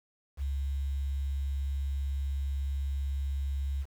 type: tone with quantisation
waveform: sine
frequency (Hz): 69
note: C#2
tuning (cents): -7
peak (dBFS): -29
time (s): 0.37-3.86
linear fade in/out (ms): 50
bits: 9
effects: none